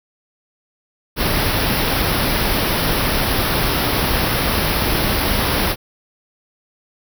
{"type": "band-stop noise", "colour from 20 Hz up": "pink", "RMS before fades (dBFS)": -18, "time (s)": [1.16, 5.76], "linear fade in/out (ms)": 50, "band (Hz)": [5600, 10000], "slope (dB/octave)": 96, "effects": []}